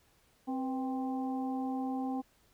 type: harmonic tone with a mistuned harmonic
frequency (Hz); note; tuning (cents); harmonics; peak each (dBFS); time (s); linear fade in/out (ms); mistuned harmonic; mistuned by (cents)
262.2; C4; +4; 1 / 2 / 3 / 4; -33 / -46 / -39 / -50; 0.47-2.22; 20; 2; -98
effects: pink hiss -68 dBFS RMS until 2.53 s